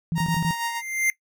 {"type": "tone bursts", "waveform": "sine", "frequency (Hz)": 165.2, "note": "E3", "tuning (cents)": 4, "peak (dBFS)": -21, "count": 5, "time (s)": [0.12, 0.509], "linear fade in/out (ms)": 0, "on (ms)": 61, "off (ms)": 21}
{"type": "tone with tremolo", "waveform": "sawtooth", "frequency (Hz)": 932.3, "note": "A#5", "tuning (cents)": 0, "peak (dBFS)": -20, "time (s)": [0.15, 0.82], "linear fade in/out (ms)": 50, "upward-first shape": "sine", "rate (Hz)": 6.5, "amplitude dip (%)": 50}
{"type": "tone with exponential growth", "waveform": "square", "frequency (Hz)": 2093, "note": "C7", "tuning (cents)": 0, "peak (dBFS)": -18, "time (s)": [0.45, 1.1], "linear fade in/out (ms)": 1, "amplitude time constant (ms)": 140}
{"effects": ["noise-tail reverb RT60 0.1 s tail -18 dB re dry"]}